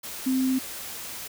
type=tone in noise; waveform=sine; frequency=260.5 Hz; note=C4; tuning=7 cents flat; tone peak=-21 dBFS; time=0.26-0.59 s; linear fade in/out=10 ms; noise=white; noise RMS=-37 dBFS; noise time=0.03-1.28 s; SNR=+13 dB; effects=none